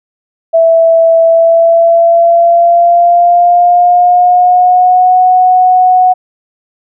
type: tone with pitch glide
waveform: sine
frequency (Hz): 659.3 to 735.8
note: E5 to F#5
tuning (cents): 0 to -10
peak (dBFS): -3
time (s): 0.53-6.14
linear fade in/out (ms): 20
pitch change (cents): +190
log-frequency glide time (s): 1.22-5.18
effects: none